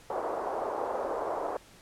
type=band-pass noise; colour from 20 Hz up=pink; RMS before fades=-33 dBFS; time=0.1-1.57 s; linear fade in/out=2 ms; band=420 to 1000 Hz; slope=24 dB/octave; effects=pink hiss -55 dBFS RMS until 1.81 s + low-pass 11000 Hz 12 dB/octave